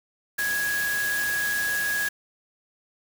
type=tone in noise; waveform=sine; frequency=1661.2 Hz; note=G#6; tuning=in tune; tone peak=-24 dBFS; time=0.38-2.09 s; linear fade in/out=10 ms; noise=white; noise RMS=-32 dBFS; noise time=0.38-2.09 s; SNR=+5 dB; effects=none